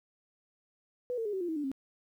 sine tone with pitch steps, 493.9 / 452.9 / 415.3 / 380.8 / 349.2 / 320.3 / 293.7 / 269.3 Hz, B4 / A#4 / G#4 / F#4 / F4 / E4 / D4 / C#4, 0 / -50 / 0 / +50 / 0 / -50 / 0 / -50 cents, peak -31 dBFS, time 1.1-1.716 s, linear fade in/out 0 ms, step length 77 ms, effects 11-bit

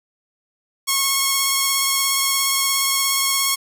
5% pulse tone with vibrato, 1093 Hz, C#6, 25 cents flat, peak -5 dBFS, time 0.87-3.56 s, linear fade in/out 20 ms, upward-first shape sine, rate 17 Hz, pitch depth 17 cents each way, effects none

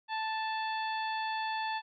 harmonic tone with a mistuned harmonic, 880 Hz, A5, in tune, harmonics 1 / 2 / 3 / 4 / 5, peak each -33 / -39 / -43 / -45 / -47 dBFS, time 0.08-1.82 s, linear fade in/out 50 ms, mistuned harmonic 4, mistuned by -24 cents, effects none

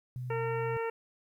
sine tone, 125.5 Hz, B2, 28 cents sharp, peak -35 dBFS, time 0.16-0.77 s, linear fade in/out 0 ms
harmonic tone, 456.7 Hz, A#4, 36 cents flat, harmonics 1 / 2 / 3 / 4 / 5 / 6, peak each -32 / -38 / -42 / -44 / -46 / -48 dBFS, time 0.3-0.9 s, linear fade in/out 5 ms
effects 11-bit

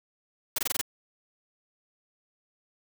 white noise bursts, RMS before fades -27 dBFS, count 6, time 0.56-0.814 s, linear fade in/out 5 ms, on 24 ms, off 22 ms, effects none

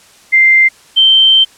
sine tone pair in turn, 2090 / 3120 Hz, C7 / G7, -2 / -9 cents, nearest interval perfect fifth, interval 693 cents, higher second, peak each -4 dBFS, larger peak neither, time 0.32-0.69 / 0.96-1.45 s, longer second, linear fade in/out 20 ms, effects white hiss -43 dBFS RMS until 1.57 s + low-pass 9000 Hz 12 dB/octave

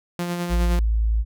sawtooth tone with tremolo, 174.61 Hz, F3, in tune, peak -19 dBFS, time 0.19-0.79 s, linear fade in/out 0 ms, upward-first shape sine, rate 9.7 Hz, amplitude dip 35%
sine tone, 55 Hz, A1, in tune, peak -17 dBFS, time 0.49-1.25 s, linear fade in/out 50 ms
effects none

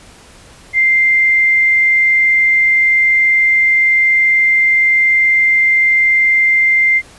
sine tone, 2093 Hz, C7, in tune, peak -8 dBFS, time 0.73-7.02 s, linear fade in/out 50 ms, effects pink hiss -41 dBFS RMS until 7.18 s + resampled to 24000 Hz

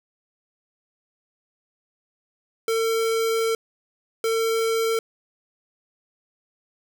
square tone bursts at uneven times, 451.4 Hz, A4, 44 cents sharp, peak -21 dBFS, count 2, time 2.68-3.55 / 4.24-4.99 s, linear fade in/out 2 ms, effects none

